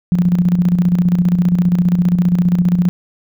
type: tone with tremolo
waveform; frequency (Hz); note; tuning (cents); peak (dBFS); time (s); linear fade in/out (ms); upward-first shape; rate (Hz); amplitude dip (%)
sine; 176.8; F3; +22; -8; 0.12-2.89; 0; square; 15; 55
effects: none